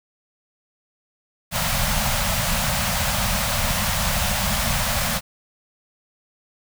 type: band-stop noise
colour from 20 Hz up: pink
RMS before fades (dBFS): -22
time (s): 1.51-5.21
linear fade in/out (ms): 50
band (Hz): 230 to 530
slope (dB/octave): 96
effects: none